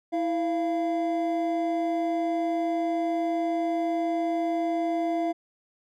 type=tone pair together; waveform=triangle; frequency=328 / 686.8 Hz; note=E4 / F5; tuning=-9 / -29 cents; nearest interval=octave + minor second; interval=1280 cents; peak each=-25 dBFS; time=0.12-5.33 s; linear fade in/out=20 ms; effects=none